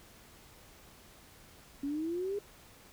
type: exponential sweep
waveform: sine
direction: up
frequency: 275.4 to 415.3 Hz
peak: -32 dBFS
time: 1.83-2.39 s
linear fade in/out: 5 ms
effects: pink hiss -57 dBFS RMS until 2.92 s